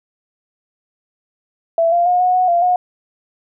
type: tone with pitch steps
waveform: sine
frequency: 665 / 693 / 718 / 729 / 735 / 691 / 723 Hz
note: E5 / F5 / F5 / F#5 / F#5 / F5 / F#5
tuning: +15 / -14 / +48 / -26 / -12 / -19 / -40 cents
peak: -11 dBFS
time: 1.78-2.76 s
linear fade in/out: 2 ms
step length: 140 ms
effects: none